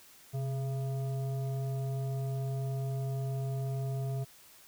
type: tone with frequency modulation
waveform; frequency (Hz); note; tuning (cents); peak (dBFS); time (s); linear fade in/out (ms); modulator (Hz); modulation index
sine; 130.81; C3; 0; -31; 0.33-4.25; 20; 545; 0.44
effects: white hiss -57 dBFS RMS until 4.67 s